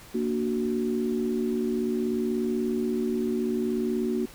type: chord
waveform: sine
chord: Bb augmented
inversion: none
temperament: equal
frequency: 233.1 / 293.7 / 370 Hz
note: Bb3 / D4 / F#4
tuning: 0 / 0 / 0 cents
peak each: -27 / -33 / -28 dBFS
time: 0.14-4.26 s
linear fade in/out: 10 ms
effects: pink hiss -48 dBFS RMS until 4.34 s